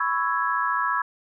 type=chord; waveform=sine; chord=C# minor seventh; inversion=third; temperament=equal with one note detuned; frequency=994.6 / 1108.7 / 1318.5 / 1661.2 Hz; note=B5 / C#6 / E6 / G#6; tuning=+12 / 0 / 0 / 0 cents; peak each=-27 dBFS; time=0-1.02 s; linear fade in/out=5 ms; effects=none